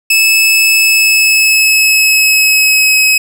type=tone with pitch glide; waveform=sawtooth; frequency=2607 to 2555 Hz; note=E7 to D#7; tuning=-20 to +45 cents; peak=-3 dBFS; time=0.1-3.18 s; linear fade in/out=5 ms; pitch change=-35 cents; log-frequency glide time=0.76-2.97 s; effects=none